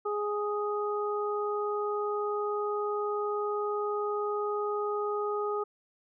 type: harmonic tone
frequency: 415.3 Hz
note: G#4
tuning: in tune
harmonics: 1 / 2 / 3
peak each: -30 / -38 / -34 dBFS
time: 0.05-5.64 s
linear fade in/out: 10 ms
effects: none